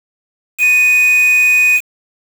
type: tone with quantisation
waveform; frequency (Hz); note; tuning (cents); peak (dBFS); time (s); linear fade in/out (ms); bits
triangle; 2489; D#7; 0; -6; 0.58-1.81; 50; 4
effects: none